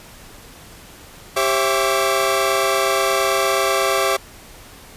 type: tone cluster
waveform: sawtooth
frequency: 394.5 / 538 / 665 / 1155 Hz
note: G4 / C5 / E5 / D6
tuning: +11 / +48 / +15 / -29 cents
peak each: -18 dBFS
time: 1.36-4.17 s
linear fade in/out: 10 ms
effects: pink hiss -42 dBFS RMS until 4.96 s + resampled to 32000 Hz